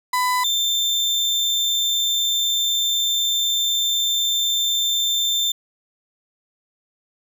35% pulse tone pair in turn, 1000 / 3572 Hz, B5 / A7, +21 / +25 cents, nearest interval octave + minor seventh, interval 2204 cents, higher second, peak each -16 dBFS, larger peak neither, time 0.13-0.44 / 0.44-5.52 s, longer second, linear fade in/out 5 ms, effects none

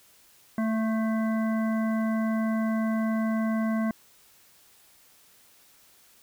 harmonic tone with a mistuned harmonic, 221.8 Hz, A3, 14 cents sharp, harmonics 1 / 3 / 5 / 7 / 9, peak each -24 / -34 / -38 / -41 / -43 dBFS, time 0.58-3.91 s, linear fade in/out 2 ms, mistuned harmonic 5, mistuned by -30 cents, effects white hiss -58 dBFS RMS until 6.22 s

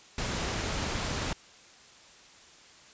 pink noise, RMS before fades -32 dBFS, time 0.18-1.33 s, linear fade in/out 2 ms, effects white hiss -54 dBFS RMS until 2.93 s + resampled to 16000 Hz

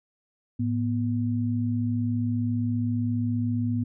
sine tone pair together, 108.4 / 243.3 Hz, A2 / B3, -25 / -26 cents, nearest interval octave + major second, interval 1399 cents, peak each -26 dBFS, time 0.59-3.84 s, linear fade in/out 10 ms, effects none

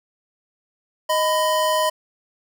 square tone pair together, 623.4 / 1000 Hz, D#5 / B5, +3 / +21 cents, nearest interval minor sixth, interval 818 cents, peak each -21 dBFS, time 1.09-1.9 s, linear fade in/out 10 ms, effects none

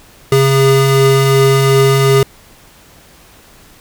square tone pair together, 135.1 / 408 Hz, C#3 / G#4, -44 / -31 cents, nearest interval octave + perfect fifth, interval 1913 cents, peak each -11 dBFS, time 0.32-2.23 s, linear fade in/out 2 ms, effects pink hiss -43 dBFS RMS until 3.8 s

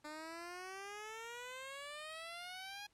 10% pulse exponential sweep, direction up, 297.9 to 830.6 Hz, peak -38 dBFS, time 0.04-2.87 s, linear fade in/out 10 ms, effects pink hiss -75 dBFS RMS until 2.93 s + low-pass 10000 Hz 12 dB/octave

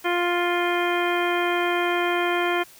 harmonic tone, 350.4 Hz, F4, 6 cents sharp, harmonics 1 / 2 / 3 / 4 / 5 / 6 / 7 / 9, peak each -24 / -27 / -29 / -30 / -31 / -32 / -32 / -34 dBFS, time 0.04-2.64 s, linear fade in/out 20 ms, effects white hiss -49 dBFS RMS until 2.79 s

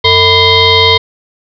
sine tone with frequency modulation, 2083 Hz, C7, 8 cents flat, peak -4 dBFS, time 0.04-0.98 s, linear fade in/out 10 ms, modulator 544 Hz, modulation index 3.8, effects none

